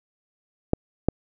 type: clicks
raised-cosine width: 2 ms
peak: -5 dBFS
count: 2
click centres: 0.734 / 1.086 s
effects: none